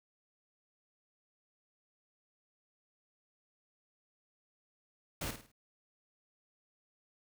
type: noise with echo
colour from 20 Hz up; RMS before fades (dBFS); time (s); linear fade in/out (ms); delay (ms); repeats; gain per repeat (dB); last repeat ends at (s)
pink; -38; 5.21-5.31; 5; 52; 4; -8; 5.518
effects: none